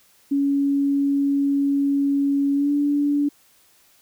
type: tone with pitch glide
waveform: sine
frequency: 280.2 to 288.4 Hz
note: C#4 to D4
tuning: +19 to -31 cents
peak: -17 dBFS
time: 0.31-3.29 s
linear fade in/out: 10 ms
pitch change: +50 cents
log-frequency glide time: 2.54-2.71 s
effects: white hiss -57 dBFS RMS until 4.01 s